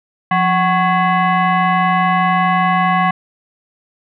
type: tone with frequency modulation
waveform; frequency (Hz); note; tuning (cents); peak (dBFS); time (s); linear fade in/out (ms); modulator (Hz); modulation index
sine; 176.8; F3; +22; -11; 0.31-3.11; 5; 925; 1.6
effects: none